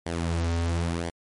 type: tone with flanger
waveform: sawtooth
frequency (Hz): 84.3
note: E2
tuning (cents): +39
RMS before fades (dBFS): -27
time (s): 0.06-1.1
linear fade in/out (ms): 5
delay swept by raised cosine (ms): 0.76 to 6.06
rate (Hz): 0.98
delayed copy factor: -0.65
effects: MP3 48 kbps